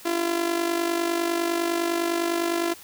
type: tone with amplitude modulation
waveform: sawtooth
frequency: 340 Hz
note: F4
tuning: 46 cents flat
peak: -16 dBFS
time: 0.05-2.74 s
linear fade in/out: 10 ms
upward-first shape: sine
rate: 49.9 Hz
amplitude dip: 65%
effects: white hiss -46 dBFS RMS until 2.83 s